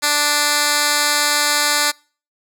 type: tone with band-pass filter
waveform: 10% pulse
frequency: 293.8 Hz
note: D4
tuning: 1 cent sharp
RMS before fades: -17 dBFS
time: 0.02-1.92 s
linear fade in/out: 20 ms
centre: 6900 Hz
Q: 0.52
effects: noise-tail reverb RT60 0.4 s tail -26 dB re dry